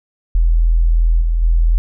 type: tone with level steps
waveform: sine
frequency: 41.38 Hz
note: E1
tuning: 7 cents sharp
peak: -9 / -12 / -9 dBFS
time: 0.35-1.78 s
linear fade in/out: 0 ms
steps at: 1.21 / 1.42 s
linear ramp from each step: 5 ms
effects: none